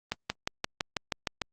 accelerating click train, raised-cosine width 0.2 ms, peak -11 dBFS, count 9, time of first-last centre 0.12-1.418 s, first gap 180 ms, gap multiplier 0.97, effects Opus 32 kbps

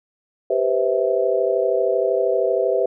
sine chord, C major seventh, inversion second, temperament just, 392.4 / 490.5 / 523.3 / 654.1 Hz, G4 / B4 / C5 / E5, +2 / -12 / 0 / -14 cents, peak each -22 dBFS, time 0.5-2.86 s, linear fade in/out 5 ms, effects none

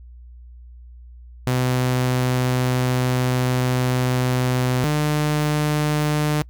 sawtooth tone pair in turn, 126.6 / 150.28 Hz, B2 / D3, +43 / +40 cents, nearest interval minor third, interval 297 cents, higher second, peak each -14 dBFS, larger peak neither, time 1.47-4.84 / 4.84-6.42 s, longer first, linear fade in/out 0 ms, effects noise-tail reverb RT60 0.1 s tail -26 dB re dry + added 60 Hz sine -39 dBFS peak until 6.49 s

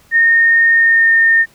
sine tone with pitch glide, 1838 to 1823.2 Hz, A#6 to A#6, -25 to -39 cents, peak -7 dBFS, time 0.11-1.46 s, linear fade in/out 50 ms, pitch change -14 cents, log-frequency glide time 0.7-1.13 s, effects pink hiss -49 dBFS RMS until 1.54 s

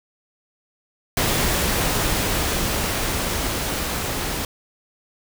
pink noise with level ramp, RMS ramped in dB -20 to -26 dBFS, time 1.17-4.45 s, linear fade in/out 2 ms, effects none

